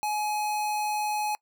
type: tone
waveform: square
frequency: 843 Hz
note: G#5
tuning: 26 cents sharp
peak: -27 dBFS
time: 0.03-1.35 s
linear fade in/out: 0 ms
effects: noise-tail reverb RT60 0.1 s tail -24 dB re dry